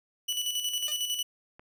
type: tone with tremolo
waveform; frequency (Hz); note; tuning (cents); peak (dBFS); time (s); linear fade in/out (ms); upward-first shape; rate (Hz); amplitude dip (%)
sawtooth; 2960; F#7; 0; -24; 0.28-1.23; 10; square; 11; 50
type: tone with exponential decay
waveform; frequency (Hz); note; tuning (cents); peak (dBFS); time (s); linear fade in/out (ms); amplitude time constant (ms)
5% pulse; 606; D#5; -46; -24; 0.88-1; 1; 26
type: click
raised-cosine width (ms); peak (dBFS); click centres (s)
0.5; -34; 1.595
effects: none